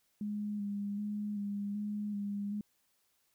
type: tone with vibrato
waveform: sine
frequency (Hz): 205.3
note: G#3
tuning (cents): -20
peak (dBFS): -34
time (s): 0.21-2.61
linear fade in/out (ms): 2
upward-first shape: square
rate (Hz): 1.3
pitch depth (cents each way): 23
effects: white hiss -75 dBFS RMS until 3.34 s